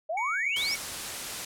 sine exponential sweep, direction up, 604 to 5830 Hz, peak -28 dBFS, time 0.09-0.75 s, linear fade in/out 10 ms
triangle tone, 2243 Hz, C#7, 20 cents sharp, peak -29 dBFS, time 0.17-0.76 s, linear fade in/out 5 ms
white noise, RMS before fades -35 dBFS, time 0.56-1.45 s, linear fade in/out 5 ms
effects low-pass 11000 Hz 12 dB/octave

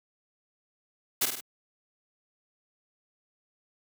white noise with echo, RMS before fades -25 dBFS, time 1.21-1.26 s, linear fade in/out 10 ms, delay 50 ms, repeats 3, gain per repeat -5 dB, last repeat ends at 1.41 s, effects high-pass 100 Hz 12 dB/octave

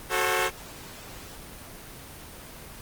10% pulse chord, F# diminished, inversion none, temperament equal with one note detuned, 370 / 440 / 535.8 Hz, F#4 / A4 / C5, 0 / 0 / +41 cents, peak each -19 dBFS, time 0.09-0.51 s, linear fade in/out 50 ms, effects pink hiss -43 dBFS RMS until 2.81 s + Opus 24 kbps

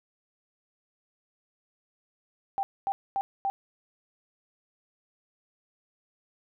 sine tone bursts, 786 Hz, G5, 4 cents sharp, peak -25 dBFS, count 4, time 2.58-3.5 s, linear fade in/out 0 ms, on 50 ms, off 240 ms, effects none

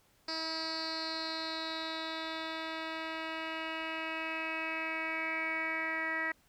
10% pulse tone with low-pass filter sweep, 321.6 Hz, E4, 43 cents flat, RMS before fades -37 dBFS, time 0.28-6.32 s, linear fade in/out 5 ms, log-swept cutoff 4800 to 2000 Hz, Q 7.8, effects pink hiss -68 dBFS RMS until 6.48 s

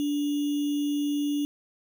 sine tone with sample-and-hold, 290.4 Hz, D4, 19 cents flat, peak -24 dBFS, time 0-1.45 s, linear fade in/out 0 ms, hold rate 3150 Hz, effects none

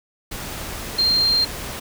sine tone in noise, 4186 Hz, C8, in tune, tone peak -15 dBFS, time 0.98-1.45 s, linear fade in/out 10 ms, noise pink, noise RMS -31 dBFS, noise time 0.31-1.8 s, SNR +13 dB, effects none

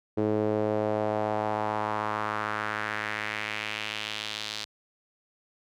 sawtooth tone with band-pass filter sweep, 106.8 Hz, G#2, 49 cents sharp, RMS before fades -30 dBFS, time 0.17-4.65 s, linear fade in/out 10 ms, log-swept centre 390 to 4200 Hz, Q 2.2, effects none

